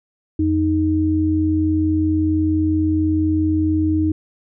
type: tone pair together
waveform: sine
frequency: 87.11 / 311.5 Hz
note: F2 / D#4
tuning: -4 / +2 cents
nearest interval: octave + minor seventh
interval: 2206 cents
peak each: -20 / -16 dBFS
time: 0.39-4.12 s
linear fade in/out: 5 ms
effects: none